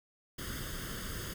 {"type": "noise with comb filter", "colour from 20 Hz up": "pink", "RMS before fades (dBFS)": -40, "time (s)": [0.38, 1.34], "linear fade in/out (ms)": 10, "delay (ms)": 0.61, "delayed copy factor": 0.75, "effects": []}